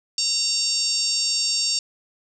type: harmonic tone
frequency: 922 Hz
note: A#5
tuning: 19 cents flat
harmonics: 3 / 4 / 5 / 6 / 7 / 8 / 9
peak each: -35 / -35 / -24 / -24 / -33 / -28 / -34 dBFS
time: 0.18-1.79 s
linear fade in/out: 2 ms
effects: none